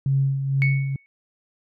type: tone with tremolo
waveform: sine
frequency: 136.6 Hz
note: C#3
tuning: 25 cents flat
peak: -16 dBFS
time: 0.06-0.96 s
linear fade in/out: 2 ms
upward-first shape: sine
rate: 2.1 Hz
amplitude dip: 55%
type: tone with exponential decay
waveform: sine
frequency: 2217 Hz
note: C#7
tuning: in tune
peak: -18 dBFS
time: 0.62-1.06 s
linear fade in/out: 0 ms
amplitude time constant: 95 ms
effects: tanh soft clip ceiling -8 dBFS